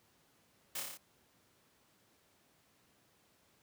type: noise with echo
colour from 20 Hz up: white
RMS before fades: -40 dBFS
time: 0.75-0.8 s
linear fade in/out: 5 ms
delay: 29 ms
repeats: 6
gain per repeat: -2 dB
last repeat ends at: 0.974 s
effects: pink hiss -70 dBFS RMS until 3.62 s + high-pass 100 Hz 12 dB/octave